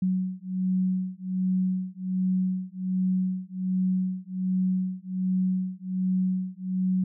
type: beating tone pair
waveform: sine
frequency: 185 / 186.3 Hz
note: F#3 / F#3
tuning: 0 / +12 cents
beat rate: 1.3 Hz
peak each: -27 dBFS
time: 0.02-7.04 s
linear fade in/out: 5 ms
effects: none